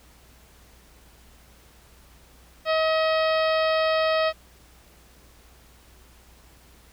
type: harmonic tone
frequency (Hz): 636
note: D#5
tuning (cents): +38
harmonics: 1 / 2 / 3 / 4 / 5 / 6 / 7 / 8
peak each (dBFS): -21 / -27 / -31 / -33 / -35 / -37 / -38 / -39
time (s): 2.65-4.33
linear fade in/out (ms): 50
effects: added 60 Hz sine -54 dBFS peak until 6.92 s + pink hiss -55 dBFS RMS until 6.92 s